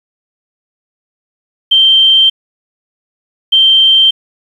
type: tone pair in turn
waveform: sine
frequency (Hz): 3136 / 3136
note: G7 / G7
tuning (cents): 0 / 0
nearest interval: unison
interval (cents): 0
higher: neither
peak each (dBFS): -4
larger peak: neither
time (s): 1.71-2.3 / 3.52-4.11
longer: neither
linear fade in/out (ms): 10
effects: 7-bit